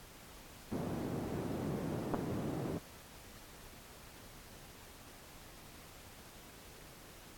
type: band-pass noise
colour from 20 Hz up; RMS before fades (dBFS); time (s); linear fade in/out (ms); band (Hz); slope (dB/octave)
white; -39; 0.71-2.79; 20; 110 to 310; 12
type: clicks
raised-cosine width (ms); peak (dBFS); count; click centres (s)
1; -19; 2; 2.138 / 2.145
effects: pink hiss -55 dBFS RMS until 7.37 s + AAC 64 kbps